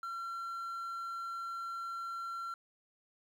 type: tone with quantisation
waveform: triangle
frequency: 1363 Hz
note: F6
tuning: 43 cents flat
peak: -36 dBFS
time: 0.03-2.54 s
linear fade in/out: 2 ms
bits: 11
effects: none